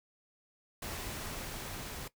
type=noise with level ramp; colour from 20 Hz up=pink; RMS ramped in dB=-40 to -43 dBFS; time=0.82-2.08 s; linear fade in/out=5 ms; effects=noise-tail reverb RT60 0.1 s tail -17 dB re dry